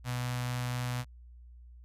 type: tone with notch filter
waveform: sawtooth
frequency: 124 Hz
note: B2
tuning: 7 cents sharp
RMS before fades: -34 dBFS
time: 0.04-1.05 s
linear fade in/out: 50 ms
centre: 360 Hz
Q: 0.59
effects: added 60 Hz sine -49 dBFS peak until 1.84 s + resampled to 32000 Hz